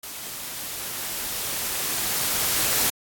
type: noise with level ramp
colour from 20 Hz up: white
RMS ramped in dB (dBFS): -36 to -21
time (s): 0.03-2.9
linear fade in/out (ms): 5
effects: AAC 64 kbps